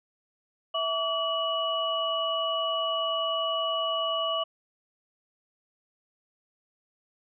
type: tone cluster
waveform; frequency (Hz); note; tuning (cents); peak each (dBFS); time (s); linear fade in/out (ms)
sine; 654 / 1145 / 2935; E5 / D6 / F#7; -14 / -44 / -15; -30; 0.74-4.44; 10
effects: none